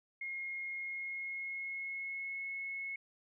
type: tone with pitch glide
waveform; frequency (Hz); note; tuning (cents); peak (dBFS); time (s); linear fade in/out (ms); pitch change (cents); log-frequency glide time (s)
sine; 2147 to 2185; C7 to C#7; +44 to -26; -38; 0.21-2.96; 5; +30; 0.7-2.45
effects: none